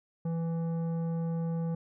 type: tone with tanh clipping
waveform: triangle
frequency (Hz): 165.8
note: E3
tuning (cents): +10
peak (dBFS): -31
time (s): 0.25-1.75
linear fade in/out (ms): 5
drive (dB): 15
effects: none